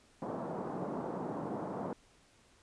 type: band-pass noise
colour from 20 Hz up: pink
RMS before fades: -39 dBFS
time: 0.22-1.93 s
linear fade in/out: 2 ms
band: 160 to 1000 Hz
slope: 24 dB/octave
effects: pink hiss -65 dBFS RMS until 2.62 s + resampled to 22050 Hz